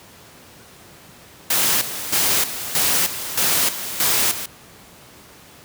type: noise with tremolo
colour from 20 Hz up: white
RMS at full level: -18 dBFS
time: 1.5-4.46 s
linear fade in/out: 5 ms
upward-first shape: square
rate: 1.6 Hz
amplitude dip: 70%
effects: pink hiss -45 dBFS RMS until 5.64 s + high-pass 80 Hz 12 dB/octave